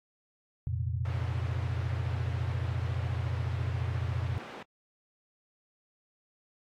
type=chord; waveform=sine; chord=F suspended fourth; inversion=none; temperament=equal; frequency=87.31 / 116.54 / 130.81 Hz; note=F2 / Bb2 / C3; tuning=0 / 0 / 0 cents; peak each=-32 / -33 / -37 dBFS; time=0.67-4.38 s; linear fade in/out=0 ms
type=band-pass noise; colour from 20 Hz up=pink; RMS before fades=-45 dBFS; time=1.05-4.63 s; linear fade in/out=5 ms; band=230 to 2300 Hz; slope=12 dB/octave
effects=AAC 64 kbps